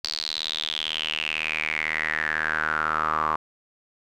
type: tone with band-pass filter sweep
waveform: sawtooth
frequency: 78 Hz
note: D#2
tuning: 5 cents sharp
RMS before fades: -27 dBFS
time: 0.04-3.36 s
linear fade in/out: 5 ms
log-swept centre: 4600 to 1100 Hz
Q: 7.7
effects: none